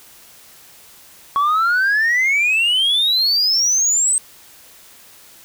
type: exponential sweep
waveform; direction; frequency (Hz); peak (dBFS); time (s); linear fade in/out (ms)
sine; up; 1108.7 to 8372; -11; 1.36-4.18; 0
effects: tanh soft clip ceiling -12 dBFS + white hiss -45 dBFS RMS until 5.44 s